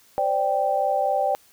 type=chord; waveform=sine; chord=C suspended second; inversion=none; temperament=equal; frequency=523.3 / 587.3 / 784 Hz; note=C5 / D5 / G5; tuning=0 / 0 / 0 cents; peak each=-27 / -24 / -22 dBFS; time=0.18-1.35 s; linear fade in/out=0 ms; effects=white hiss -56 dBFS RMS until 1.52 s